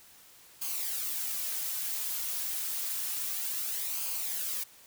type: noise with flanger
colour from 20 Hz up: blue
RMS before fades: -34 dBFS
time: 0.61-4.64 s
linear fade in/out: 10 ms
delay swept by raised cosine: 0.53 to 4.63 ms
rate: 0.29 Hz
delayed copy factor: -0.55
effects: white hiss -56 dBFS RMS until 4.86 s